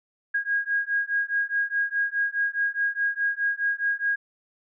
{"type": "beating tone pair", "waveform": "sine", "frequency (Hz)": [1634, 1638.8], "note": ["G#6", "G#6"], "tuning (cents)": [-29, -24], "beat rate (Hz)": 4.8, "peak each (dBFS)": -26, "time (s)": [0.34, 4.16], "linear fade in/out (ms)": 10, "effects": []}